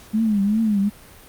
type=tone with vibrato; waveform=sine; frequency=210.8 Hz; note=G#3; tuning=26 cents sharp; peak=-16 dBFS; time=0.13-0.9 s; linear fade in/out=20 ms; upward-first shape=triangle; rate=2.6 Hz; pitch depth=140 cents each way; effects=pink hiss -45 dBFS RMS until 1.28 s + Opus 48 kbps